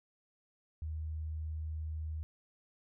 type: tone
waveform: sine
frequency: 78.3 Hz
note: D#2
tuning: 11 cents sharp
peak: -36 dBFS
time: 0.82-2.23 s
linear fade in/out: 0 ms
effects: none